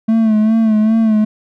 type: tone with vibrato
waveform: triangle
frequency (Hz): 219.5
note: A3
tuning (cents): -4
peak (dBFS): -7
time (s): 0.08-1.25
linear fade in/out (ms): 10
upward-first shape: sine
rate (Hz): 2.5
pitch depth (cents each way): 50
effects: none